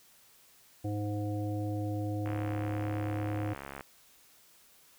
harmonic tone, 103.9 Hz, G#2, 1 cent sharp, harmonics 1 / 3 / 5 / 7, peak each -33 / -36 / -42 / -44 dBFS, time 0.84-3.54 s, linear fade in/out 10 ms
click train, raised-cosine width 0.5 ms, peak -26 dBFS, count 108, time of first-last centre 2.26-3.808 s, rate 69.1 Hz
effects white hiss -61 dBFS RMS until 4.98 s

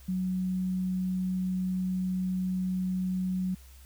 sine tone, 185 Hz, F#3, in tune, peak -27 dBFS, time 0.08-3.55 s, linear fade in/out 10 ms, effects added 65 Hz sine -49 dBFS peak until 3.85 s + white hiss -58 dBFS RMS until 3.85 s

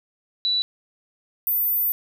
sine tone pair in turn, 3951 / 14108 Hz, B7 / A9, 0 / +3 cents, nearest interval octave + minor seventh, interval 2203 cents, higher second, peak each -19 dBFS, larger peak neither, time 0.45-0.62 / 1.47-1.92 s, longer second, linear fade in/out 0 ms, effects none

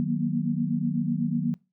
sine chord, B major seventh, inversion first, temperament equal with one note detuned, 155.56 / 185 / 233.1 / 241.2 Hz, D#3 / F#3 / A#3 / B3, 0 / 0 / 0 / -41 cents, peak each -29 dBFS, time 0-1.54 s, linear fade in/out 0 ms, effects noise-tail reverb RT60 0.3 s tail -24 dB re dry

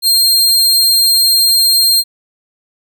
sawtooth tone, 4197 Hz, C8, 5 cents sharp, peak -5 dBFS, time 0.02-2.04 s, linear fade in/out 50 ms, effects none

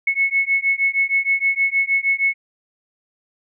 sine beating tone pair, 2194 / 2200.4 Hz, C#7 / C#7, -18 / -13 cents, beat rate 6.4 Hz, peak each -19 dBFS, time 0.07-2.34 s, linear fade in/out 5 ms, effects none

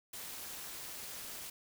white noise with amplitude modulation, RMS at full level -42 dBFS, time 0.13-1.5 s, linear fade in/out 5 ms, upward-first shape sine, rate 280 Hz, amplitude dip 75%, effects none

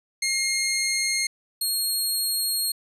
15% pulse tone pair in turn, 2135 / 4272 Hz, C7 / C8, +34 / +35 cents, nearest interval octave, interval 1201 cents, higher second, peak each -16 dBFS, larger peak neither, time 0.22-1.27 / 1.61-2.72 s, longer second, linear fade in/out 5 ms, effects resampled to 32000 Hz

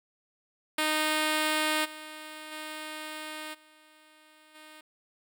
5% pulse tone with level steps, 308.8 Hz, D#4, 13 cents flat, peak -14 / -30 / -26 / -45 / -37 dBFS, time 0.78-4.81 s, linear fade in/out 5 ms, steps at 1.84 / 2.51 / 3.53 / 4.54 s, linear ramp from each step 20 ms, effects none

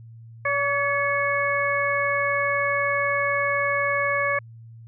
harmonic tone with a mistuned harmonic, 568 Hz, C#5, 42 cents sharp, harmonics 1 / 2 / 3 / 4, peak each -26 / -26 / -26 / -26 dBFS, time 0.45-4.39 s, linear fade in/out 5 ms, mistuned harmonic 4, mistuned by -53 cents, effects added 114 Hz sine -41 dBFS peak until 4.87 s

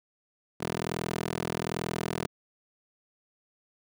15% pulse tone with high-pass filter, 41.2 Hz, E1, in tune, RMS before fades -33 dBFS, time 0.6-2.27 s, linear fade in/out 10 ms, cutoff 230 Hz, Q 1.1, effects none

